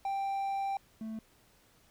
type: tone pair in turn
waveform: triangle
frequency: 786 / 220.6 Hz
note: G5 / A3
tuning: +4 / +5 cents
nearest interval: octave + minor seventh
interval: 2199 cents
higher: first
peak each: -29 / -35 dBFS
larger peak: first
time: 0.05-0.77 / 1.01-1.19 s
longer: first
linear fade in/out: 2 ms
effects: pink hiss -65 dBFS RMS until 1.9 s